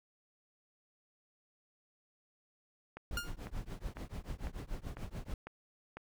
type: click train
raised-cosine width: 0.5 ms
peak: -30 dBFS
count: 7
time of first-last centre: 2.97-5.97 s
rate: 2 Hz
type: noise with tremolo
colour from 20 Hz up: brown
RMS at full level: -38 dBFS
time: 3.11-5.34 s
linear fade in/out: 2 ms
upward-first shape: triangle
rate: 6.9 Hz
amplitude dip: 100%
type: tone with exponential decay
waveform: sawtooth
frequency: 1412 Hz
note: F6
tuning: 19 cents sharp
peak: -29 dBFS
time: 3.17-3.36 s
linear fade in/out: 2 ms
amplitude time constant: 40 ms
effects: none